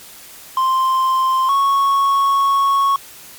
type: tone pair in turn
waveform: triangle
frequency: 1046.5 / 1105.2 Hz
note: C6 / C#6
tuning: 0 / -6 cents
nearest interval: minor second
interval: 94 cents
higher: second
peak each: -11 / -10 dBFS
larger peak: second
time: 0.57-1.49 / 1.49-2.96 s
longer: second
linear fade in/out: 2 ms
effects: white hiss -39 dBFS RMS until 3.38 s + MP3 96 kbps